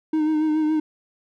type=tone with vibrato; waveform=triangle; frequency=309.5 Hz; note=D#4; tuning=9 cents flat; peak=-16 dBFS; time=0.13-0.8 s; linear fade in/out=5 ms; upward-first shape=sine; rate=7.1 Hz; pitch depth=31 cents each way; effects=none